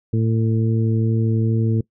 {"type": "harmonic tone", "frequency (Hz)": 112.2, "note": "A2", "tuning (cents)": 34, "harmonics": [1, 2, 3, 4], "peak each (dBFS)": [-17, -23, -27, -29], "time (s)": [0.13, 1.81], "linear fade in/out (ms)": 5, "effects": ["noise-tail reverb RT60 0.1 s tail -22 dB re dry"]}